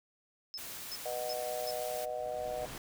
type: tone bursts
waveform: sine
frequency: 5200 Hz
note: E8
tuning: 24 cents flat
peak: -38 dBFS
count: 4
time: 0.54-1.708 s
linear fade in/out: 0 ms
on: 37 ms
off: 340 ms
type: noise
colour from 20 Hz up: white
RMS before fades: -44 dBFS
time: 0.57-2.06 s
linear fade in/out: 20 ms
type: chord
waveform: sine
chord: B major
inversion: none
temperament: just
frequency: 493.9 / 617.4 / 740.8 Hz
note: B4 / D#5 / F#5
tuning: 0 / -14 / +2 cents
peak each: -41 / -37 / -40 dBFS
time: 1.05-2.66 s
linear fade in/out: 10 ms
type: noise with exponential growth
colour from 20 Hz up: pink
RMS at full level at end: -43 dBFS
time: 1.07-2.78 s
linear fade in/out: 2 ms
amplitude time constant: 370 ms
effects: none